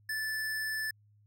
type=tone; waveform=square; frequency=1749 Hz; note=A6; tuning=11 cents flat; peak=-33 dBFS; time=0.09-0.91 s; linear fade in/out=5 ms; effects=added 104 Hz sine -61 dBFS peak until 1.26 s